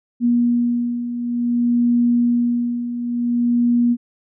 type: beating tone pair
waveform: sine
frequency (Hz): 239.2 / 239.75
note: A#3 / A#3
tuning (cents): +45 / +49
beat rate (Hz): 0.55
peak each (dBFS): -22 / -16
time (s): 0.2-3.97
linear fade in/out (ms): 50
effects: none